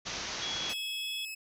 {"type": "low-pass noise", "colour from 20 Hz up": "white", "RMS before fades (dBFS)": -38, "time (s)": [0.05, 0.74], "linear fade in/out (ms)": 20, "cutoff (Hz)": 6500, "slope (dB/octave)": 96}
{"type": "tone with pitch glide", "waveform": "sine", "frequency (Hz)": [3345, 3366], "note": ["G#7", "G#7"], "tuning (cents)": [12, 23], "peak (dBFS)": -35, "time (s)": [0.42, 1.25], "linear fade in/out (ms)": 2, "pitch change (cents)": 11, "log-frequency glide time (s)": [1, 1.05]}
{"type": "tone", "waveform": "sawtooth", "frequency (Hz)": 2584, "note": "E7", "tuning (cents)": -35, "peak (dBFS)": -35, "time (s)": [0.69, 1.35], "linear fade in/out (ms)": 10}
{"effects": []}